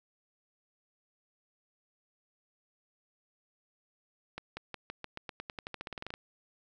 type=accelerating click train; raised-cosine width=0.3 ms; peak=-23 dBFS; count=20; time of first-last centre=4.38-6.139 s; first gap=190 ms; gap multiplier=0.91; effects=none

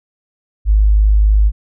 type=tone; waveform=sine; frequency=51.91 Hz; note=G#1; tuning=in tune; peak=-7 dBFS; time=0.65-1.52 s; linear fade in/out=50 ms; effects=none

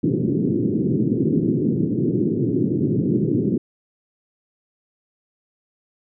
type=band-pass noise; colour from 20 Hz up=white; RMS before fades=-20 dBFS; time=0.03-3.58 s; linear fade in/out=10 ms; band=110 to 380 Hz; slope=48 dB/octave; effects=none

